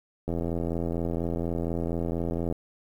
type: click train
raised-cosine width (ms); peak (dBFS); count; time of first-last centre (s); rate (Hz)
2; -17; 190; 0.28-2.525; 84.2
effects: 9-bit